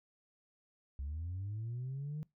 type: linear sweep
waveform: sine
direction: up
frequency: 66.1 to 155.56 Hz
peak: -36 dBFS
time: 0.99-2.23 s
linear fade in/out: 0 ms
effects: noise-tail reverb RT60 0.2 s tail -24 dB re dry + tanh soft clip ceiling -35 dBFS